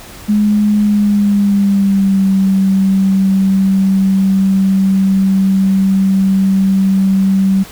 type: tone with pitch glide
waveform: sine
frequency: 209 to 192.76 Hz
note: G#3 to G3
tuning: +11 to -29 cents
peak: -8 dBFS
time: 0.28-7.64 s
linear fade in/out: 20 ms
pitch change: -140 cents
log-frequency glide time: 0.77-2.28 s
effects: pink hiss -34 dBFS RMS until 7.71 s